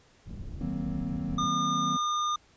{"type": "low-pass noise", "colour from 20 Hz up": "pink", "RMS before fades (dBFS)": -39, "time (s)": [0.25, 1.5], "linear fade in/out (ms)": 50, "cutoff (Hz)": 180, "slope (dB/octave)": 12}
{"type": "chord", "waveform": "triangle", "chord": "C half-diminished seventh", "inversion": "first", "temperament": "just", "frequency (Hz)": [156.98, 188.37, 235.5, 261.6], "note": ["Eb3", "Gb3", "Bb3", "C4"], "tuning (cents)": [16, 31, 18, 0], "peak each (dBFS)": -34, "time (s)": [0.61, 1.97], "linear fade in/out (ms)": 2}
{"type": "tone", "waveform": "square", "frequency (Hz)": 1213, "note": "D#6", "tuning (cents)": -44, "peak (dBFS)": -27, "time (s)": [1.38, 2.36], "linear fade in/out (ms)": 5}
{"effects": ["pink hiss -61 dBFS RMS until 2.56 s", "resampled to 16000 Hz"]}